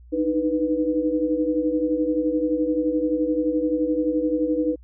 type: tone cluster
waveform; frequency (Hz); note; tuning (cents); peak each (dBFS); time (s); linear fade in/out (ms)
sine; 303 / 314.6 / 494.8; D#4 / D#4 / B4; -46 / +19 / +3; -24; 0.12-4.76; 20
effects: added 60 Hz sine -44 dBFS peak until 4.83 s